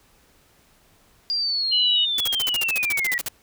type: linear sweep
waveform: sine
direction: down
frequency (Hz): 4829 to 1900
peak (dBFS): -21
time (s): 1.3-3.18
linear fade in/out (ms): 0
type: tone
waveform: sine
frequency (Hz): 2947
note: F#7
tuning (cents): -8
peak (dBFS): -18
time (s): 1.71-2.06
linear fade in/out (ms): 20
type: noise bursts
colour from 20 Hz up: white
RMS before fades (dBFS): -27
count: 16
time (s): 2.18-3.285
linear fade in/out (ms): 2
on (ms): 25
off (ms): 47
effects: pink hiss -58 dBFS RMS until 3.42 s